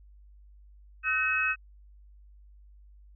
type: tone cluster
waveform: sine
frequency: 1281 / 1518 / 1853 / 2565 Hz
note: E6 / F#6 / A#6 / E7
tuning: -50 / +44 / -11 / -48 cents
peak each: -34 / -29 / -36 / -27 dBFS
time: 1.03-1.56 s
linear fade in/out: 50 ms
effects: added 50 Hz sine -51 dBFS peak until 3.15 s